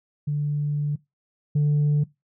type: tone pair in turn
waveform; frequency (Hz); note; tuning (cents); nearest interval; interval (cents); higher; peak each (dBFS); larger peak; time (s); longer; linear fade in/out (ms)
sine; 146.83 / 147.47; D3 / D3; 0 / +8; unison; 8; second; -21 / -15; second; 0.27-0.96 / 1.55-2.04; first; 10
effects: noise-tail reverb RT60 0.2 s tail -21 dB re dry + tanh soft clip ceiling -16 dBFS